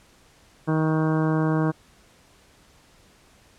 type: harmonic tone with a mistuned harmonic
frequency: 157.5 Hz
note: D#3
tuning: 21 cents sharp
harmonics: 1 / 2 / 3 / 4 / 5 / 6 / 7 / 8 / 9 / 10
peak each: -22 / -24 / -30 / -33 / -36 / -36 / -34 / -41 / -39 / -39 dBFS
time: 0.67-1.72 s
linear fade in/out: 20 ms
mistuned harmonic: 9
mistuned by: +18 cents
effects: pink hiss -56 dBFS RMS until 3.58 s + low-pass 10000 Hz 12 dB/octave